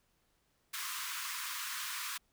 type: high-pass noise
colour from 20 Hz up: pink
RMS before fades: -40 dBFS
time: 0.73-2.18 s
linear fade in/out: 10 ms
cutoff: 990 Hz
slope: 96 dB/octave
effects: pink hiss -75 dBFS RMS until 2.32 s